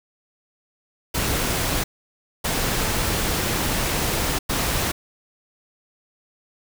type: noise bursts at uneven times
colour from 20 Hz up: pink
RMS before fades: -23 dBFS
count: 3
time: 1.14-1.84 / 2.44-4.39 / 4.49-4.92 s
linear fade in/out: 10 ms
effects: none